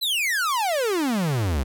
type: exponential sweep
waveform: 45% pulse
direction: down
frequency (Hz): 4153 to 61.3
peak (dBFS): -21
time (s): 0.01-1.64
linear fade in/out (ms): 20
effects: none